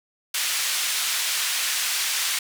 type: band-pass noise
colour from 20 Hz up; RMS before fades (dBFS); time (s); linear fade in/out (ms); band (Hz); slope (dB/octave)
pink; -25; 0.34-2.39; 5; 2200 to 13000; 12
effects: none